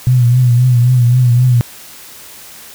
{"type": "tone with vibrato", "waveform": "sine", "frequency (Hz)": 123.47, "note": "B2", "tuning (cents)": 0, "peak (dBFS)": -6, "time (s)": [0.07, 1.61], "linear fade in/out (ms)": 0, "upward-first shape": "triangle", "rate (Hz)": 3.8, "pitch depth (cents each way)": 71, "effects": ["white hiss -35 dBFS RMS until 2.74 s"]}